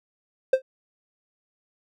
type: tone with exponential decay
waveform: triangle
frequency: 523.3 Hz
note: C5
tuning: in tune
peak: -9 dBFS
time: 0.53-0.62 s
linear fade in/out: 5 ms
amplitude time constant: 18 ms
effects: none